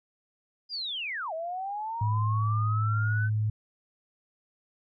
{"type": "linear two-way sweep", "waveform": "sine", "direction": "down then up", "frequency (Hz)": [4978, 630, 1534], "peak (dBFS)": -31, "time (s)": [0.69, 3.3], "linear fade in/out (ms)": 50, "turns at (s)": 1.33}
{"type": "tone", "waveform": "sine", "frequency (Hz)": 107.5, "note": "A2", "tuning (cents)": -40, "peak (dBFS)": -24, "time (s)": [2.01, 3.5], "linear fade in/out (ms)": 5}
{"effects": []}